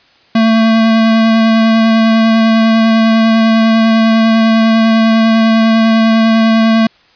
square tone with vibrato, 224 Hz, A3, 31 cents sharp, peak -7 dBFS, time 0.35-6.87 s, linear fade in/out 5 ms, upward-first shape triangle, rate 10 Hz, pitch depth 15 cents each way, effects white hiss -48 dBFS RMS until 7.15 s + resampled to 11025 Hz

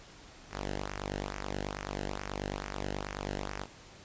sawtooth tone with flanger, 49.27 Hz, G1, 10 cents sharp, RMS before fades -38 dBFS, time 0.5-3.67 s, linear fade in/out 50 ms, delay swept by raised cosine 0.24 to 0.88 ms, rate 2.3 Hz, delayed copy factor -0.8, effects pink hiss -53 dBFS RMS until 4.04 s + resampled to 16000 Hz

